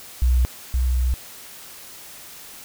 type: tone pair in turn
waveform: sine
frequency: 61.9 / 62.62 Hz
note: B1 / B1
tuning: +5 / +25 cents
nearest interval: unison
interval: 20 cents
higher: second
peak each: -14 / -17 dBFS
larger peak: first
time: 0.22-0.45 / 0.74-1.14 s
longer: second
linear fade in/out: 0 ms
effects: white hiss -41 dBFS RMS until 2.64 s